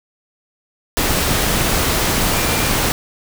sine tone in noise, 2384 Hz, D7, 25 cents sharp, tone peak -28 dBFS, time 2.36-2.7 s, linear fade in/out 0 ms, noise pink, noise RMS -17 dBFS, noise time 0.97-2.92 s, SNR -14 dB, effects none

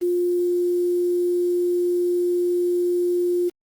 sine tone with quantisation, 353.4 Hz, F4, 21 cents sharp, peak -18 dBFS, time 0.01-3.5 s, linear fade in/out 20 ms, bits 7, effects Opus 24 kbps

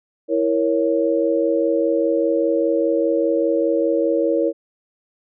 sine chord, A# diminished, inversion second, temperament equal with one note detuned, 329.6 / 469.4 / 554.4 Hz, E4 / A#4 / C#5, 0 / +12 / 0 cents, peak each -20 dBFS, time 0.28-4.53 s, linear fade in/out 50 ms, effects none

